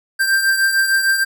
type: beating tone pair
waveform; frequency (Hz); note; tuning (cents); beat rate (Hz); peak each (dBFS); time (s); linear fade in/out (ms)
square; 1576 / 1582.6; G6 / G6; +9 / +16; 6.6; -15 / -22; 0.19-1.25; 20
effects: none